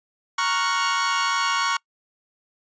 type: chord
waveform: sawtooth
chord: Gb major seventh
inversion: first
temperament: equal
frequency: 932.3 / 1108.7 / 1396.9 / 1480 Hz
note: Bb5 / Db6 / F6 / Gb6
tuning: 0 / 0 / 0 / 0 cents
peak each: -24 / -19 / -25 / -25 dBFS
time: 0.38-1.77 s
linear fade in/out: 5 ms
effects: noise-tail reverb RT60 0.1 s tail -26 dB re dry + resampled to 16000 Hz